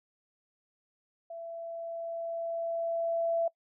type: tone with level ramp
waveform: sine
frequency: 669 Hz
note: E5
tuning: 25 cents sharp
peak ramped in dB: -39 to -25 dBFS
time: 1.3-3.48 s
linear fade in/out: 5 ms
effects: noise-tail reverb RT60 0.1 s tail -23 dB re dry